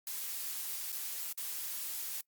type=noise with dropouts; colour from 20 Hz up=blue; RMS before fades=-39 dBFS; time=0.07-2.21 s; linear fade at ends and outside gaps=2 ms; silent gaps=0.921-0.925 / 1.327-1.376 s; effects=noise-tail reverb RT60 0.1 s tail -23 dB re dry + Opus 48 kbps